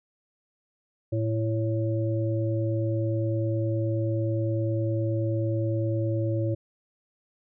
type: harmonic tone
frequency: 111.3 Hz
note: A2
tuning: 20 cents sharp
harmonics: 1 / 3 / 5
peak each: -25 / -30 / -32 dBFS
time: 1.12-6.55 s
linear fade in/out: 10 ms
effects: none